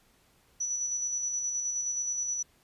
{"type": "tone with tremolo", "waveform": "sine", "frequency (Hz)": 5920, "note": "F#8", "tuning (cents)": 0, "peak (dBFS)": -28, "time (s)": [0.6, 2.43], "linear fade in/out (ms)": 10, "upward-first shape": "square", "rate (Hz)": 9.5, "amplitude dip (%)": 30, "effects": ["pink hiss -65 dBFS RMS until 2.63 s", "resampled to 32000 Hz"]}